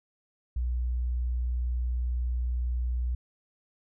sine tone, 61 Hz, B1, 21 cents flat, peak -26 dBFS, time 0.56-3.15 s, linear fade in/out 5 ms, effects none

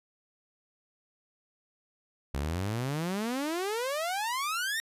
sawtooth exponential sweep, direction up, 64.9 to 1883 Hz, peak -26 dBFS, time 2.34-4.8 s, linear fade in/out 0 ms, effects resampled to 32000 Hz

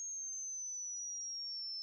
sine linear sweep, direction down, 6510 to 5274 Hz, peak -40 dBFS, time 0-1.82 s, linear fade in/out 0 ms, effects none

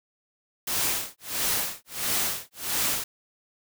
white noise with tremolo, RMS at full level -25 dBFS, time 0.67-3.04 s, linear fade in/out 5 ms, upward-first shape sine, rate 1.5 Hz, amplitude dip 100%, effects none

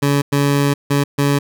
20% pulse tone bursts at uneven times, 141.9 Hz, C#3, 41 cents sharp, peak -8 dBFS, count 4, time 0.02-0.22 / 0.32-0.74 / 0.9-1.04 / 1.18-1.39 s, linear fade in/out 10 ms, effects none

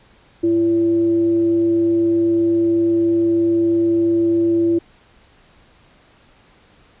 sine tone with frequency modulation, 337.1 Hz, E4, 39 cents sharp, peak -13 dBFS, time 0.43-4.79 s, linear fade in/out 10 ms, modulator 234 Hz, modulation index 0.21, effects pink hiss -52 dBFS RMS until 7 s + resampled to 8000 Hz

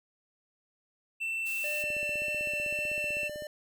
triangle tone, 2679 Hz, E7, 27 cents sharp, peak -29 dBFS, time 1.2-3.29 s, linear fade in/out 20 ms
blue noise, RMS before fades -43 dBFS, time 1.45-1.84 s, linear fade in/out 20 ms
square tone with vibrato, 595 Hz, D5, 22 cents sharp, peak -38 dBFS, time 1.64-3.47 s, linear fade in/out 2 ms, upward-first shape sine, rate 1.8 Hz, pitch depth 10 cents each way
click train, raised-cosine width 2 ms, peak -33 dBFS, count 26, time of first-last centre 1.84-3.422 s, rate 15.8 Hz
effects none

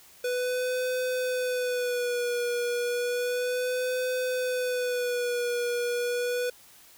square tone with vibrato, 493.9 Hz, B4, in tune, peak -27 dBFS, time 0.24-6.5 s, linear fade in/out 5 ms, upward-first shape sine, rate 0.32 Hz, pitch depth 43 cents each way, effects white hiss -54 dBFS RMS until 6.97 s

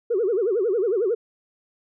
sine tone with vibrato, 420 Hz, G#4, 19 cents sharp, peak -18 dBFS, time 0.1-1.15 s, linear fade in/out 10 ms, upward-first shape sine, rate 11 Hz, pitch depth 250 cents each way, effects tanh soft clip ceiling -14 dBFS

